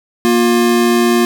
square tone pair together, 235.6 / 355.1 Hz, A#3 / F4, +19 / +29 cents, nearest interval perfect fifth, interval 710 cents, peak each -13 dBFS, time 0.25-1.25 s, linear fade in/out 0 ms, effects 7-bit

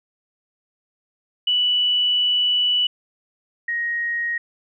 sine tone pair in turn, 2960 / 1878.7 Hz, F#7 / A#6, 0 / +13 cents, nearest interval minor sixth, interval 787 cents, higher first, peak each -16 / -21 dBFS, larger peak first, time 1.47-2.87 / 3.68-4.38 s, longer first, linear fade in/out 5 ms, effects none

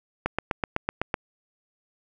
click train, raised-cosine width 0.5 ms, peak -9 dBFS, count 8, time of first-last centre 0.26-1.142 s, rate 7.94 Hz, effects none

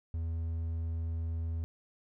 triangle tone, 82.2 Hz, E2, 4 cents flat, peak -30 dBFS, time 0.14-1.64 s, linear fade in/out 0 ms, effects none

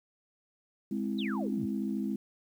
sine chord, Ab augmented, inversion none, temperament equal, 207.7 / 261.6 / 329.6 Hz, Ab3 / C4 / E4, 0 / 0 / 0 cents, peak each -32 / -35 / -37 dBFS, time 0.91-2.16 s, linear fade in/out 5 ms
sine exponential sweep, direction down, 4136 to 95.6 Hz, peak -37 dBFS, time 1.18-1.66 s, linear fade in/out 10 ms
effects tanh soft clip ceiling -19 dBFS + 10-bit

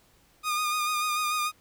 sawtooth tone with vibrato, 1225 Hz, D#6, 27 cents flat, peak -22 dBFS, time 0.43-1.52 s, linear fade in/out 50 ms, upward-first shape sine, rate 6.8 Hz, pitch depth 29 cents each way, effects pink hiss -62 dBFS RMS until 1.6 s

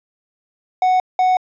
triangle tone pair in turn, 740 / 740 Hz, F#5 / F#5, 0 / 0 cents, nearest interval unison, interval 0 cents, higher neither, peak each -10 dBFS, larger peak neither, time 0.82-1 / 1.19-1.37 s, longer neither, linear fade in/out 2 ms, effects resampled to 16000 Hz

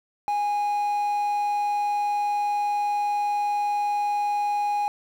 triangle tone with quantisation, 825 Hz, G#5, 12 cents flat, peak -20 dBFS, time 0.28-4.88 s, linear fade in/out 0 ms, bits 8, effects none

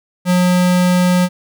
square tone, 180 Hz, F#3, 47 cents flat, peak -11 dBFS, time 0.25-1.29 s, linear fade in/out 50 ms, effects none

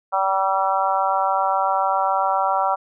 harmonic tone, 192.6 Hz, G3, 30 cents flat, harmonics 3 / 4 / 5 / 6 / 7, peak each -26 / -21 / -23 / -26 / -25 dBFS, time 0.12-2.76 s, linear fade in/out 20 ms, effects none

